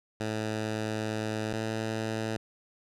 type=tone pair in turn; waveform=10% pulse; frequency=108.8 / 110.7 Hz; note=A2 / A2; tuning=-19 / +11 cents; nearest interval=unison; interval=30 cents; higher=second; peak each=-22 dBFS; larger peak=neither; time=0.2-1.53 / 1.53-2.37 s; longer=first; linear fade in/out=5 ms; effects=low-pass 8000 Hz 12 dB/octave